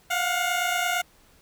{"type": "tone pair together", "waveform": "15% pulse", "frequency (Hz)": [703, 731.8], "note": ["F5", "F#5"], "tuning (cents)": [11, -19], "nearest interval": "minor second", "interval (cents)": 70, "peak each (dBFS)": [-19, -21], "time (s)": [0.1, 1.02], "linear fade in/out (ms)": 10, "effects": ["pink hiss -58 dBFS RMS until 1.41 s"]}